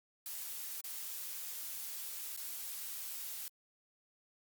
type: noise with dropouts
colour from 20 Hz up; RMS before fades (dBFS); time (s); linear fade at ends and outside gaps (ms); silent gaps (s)
blue; -43; 0.26-3.48; 1; 0.808-0.842 / 2.364-2.374
effects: Opus 48 kbps